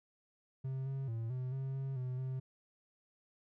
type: tone with pitch steps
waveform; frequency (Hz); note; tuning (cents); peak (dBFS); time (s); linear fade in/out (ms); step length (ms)
triangle; 132.5 / 135.2 / 113.8 / 127.7 / 133.9 / 134.9 / 127 / 130.5; C3 / C#3 / A#2 / C3 / C3 / C#3 / B2 / C3; +22 / -43 / -41 / -42 / +40 / -47 / +49 / -4; -34; 0.64-2.4; 10; 220
effects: none